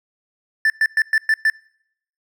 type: tone bursts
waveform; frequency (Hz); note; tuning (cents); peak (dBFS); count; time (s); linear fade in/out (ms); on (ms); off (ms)
triangle; 1765; A6; +5; -11; 6; 0.65-1.5; 2; 50; 110
effects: noise-tail reverb RT60 0.7 s tail -25 dB re dry